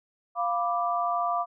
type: chord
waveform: sine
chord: B diminished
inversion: second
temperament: equal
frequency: 698.5 / 987.8 / 1174.7 Hz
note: F5 / B5 / D6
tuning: 0 / 0 / 0 cents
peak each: -27 / -33 / -28 dBFS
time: 0.35-1.46 s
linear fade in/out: 50 ms
effects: none